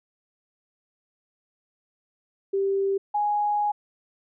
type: tone pair in turn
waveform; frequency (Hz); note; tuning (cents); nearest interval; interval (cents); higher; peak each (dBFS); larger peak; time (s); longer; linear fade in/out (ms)
sine; 392 / 830.6; G4 / G#5; 0 / 0; octave + minor second; 1300; second; -21; neither; 2.53-2.98 / 3.14-3.72; second; 10
effects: none